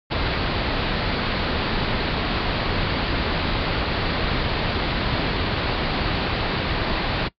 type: low-pass noise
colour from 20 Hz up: pink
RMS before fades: -23 dBFS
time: 0.1-7.29 s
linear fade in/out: 20 ms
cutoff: 4700 Hz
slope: 96 dB/octave
effects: noise-tail reverb RT60 0.1 s tail -21 dB re dry + MP3 96 kbps